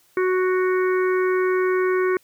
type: harmonic tone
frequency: 370 Hz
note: F#4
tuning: in tune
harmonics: 1 / 3 / 4 / 5 / 6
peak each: -18 / -28 / -30 / -32 / -34 dBFS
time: 0.17-2.17 s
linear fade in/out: 2 ms
effects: white hiss -59 dBFS RMS until 2.23 s